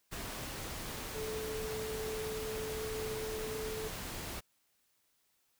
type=tone in noise; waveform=sine; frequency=435.8 Hz; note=A4; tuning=17 cents flat; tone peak=-38 dBFS; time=1.14-3.89 s; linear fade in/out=20 ms; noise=pink; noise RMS=-42 dBFS; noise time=0.11-4.41 s; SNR=+1 dB; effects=white hiss -75 dBFS RMS until 5.59 s